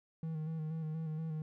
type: tone with vibrato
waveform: triangle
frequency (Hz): 158.4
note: D#3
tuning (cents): +31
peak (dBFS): -34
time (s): 0.23-1.42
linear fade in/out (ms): 2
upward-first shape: square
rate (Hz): 4.2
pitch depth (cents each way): 32
effects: none